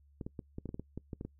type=clicks; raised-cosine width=3 ms; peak=-27 dBFS; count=12; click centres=0.212 / 0.265 / 0.392 / 0.584 / 0.657 / 0.691 / 0.744 / 0.796 / 0.976 / 1.132 / 1.211 / 1.25 s; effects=noise-tail reverb RT60 0.1 s tail -23 dB re dry + added 71 Hz sine -61 dBFS peak until 1.39 s